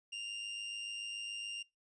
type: tone with amplitude modulation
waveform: 40% pulse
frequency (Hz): 2794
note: F7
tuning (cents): 0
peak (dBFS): -37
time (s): 0.12-1.63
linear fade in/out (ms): 10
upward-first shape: sine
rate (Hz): 107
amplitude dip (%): 40
effects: noise-tail reverb RT60 0.2 s tail -23 dB re dry + resampled to 22050 Hz